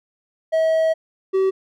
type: tone pair in turn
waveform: triangle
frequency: 643 / 382.3 Hz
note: E5 / G4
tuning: -43 / -43 cents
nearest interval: major sixth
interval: 900 cents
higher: first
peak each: -13 / -13 dBFS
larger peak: neither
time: 0.52-0.94 / 1.33-1.51 s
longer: first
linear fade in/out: 20 ms
effects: none